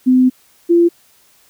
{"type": "tone pair in turn", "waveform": "sine", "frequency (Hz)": [255.3, 342.4], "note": ["C4", "F4"], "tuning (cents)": [-42, -34], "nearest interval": "perfect fourth", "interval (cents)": 508, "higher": "second", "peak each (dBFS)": [-7, -7], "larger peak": "neither", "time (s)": [[0.06, 0.3], [0.69, 0.89]], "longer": "first", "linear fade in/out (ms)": 20, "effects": ["white hiss -52 dBFS RMS until 1.49 s"]}